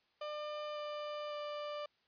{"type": "tone with pitch steps", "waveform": "30% pulse", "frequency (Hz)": [599, 595.2, 591.4], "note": ["D5", "D5", "D5"], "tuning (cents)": [34, 23, 12], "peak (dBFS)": -37, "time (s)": [0.21, 1.86], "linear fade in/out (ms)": 5, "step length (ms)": 550, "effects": ["white hiss -75 dBFS RMS until 2.07 s", "resampled to 11025 Hz"]}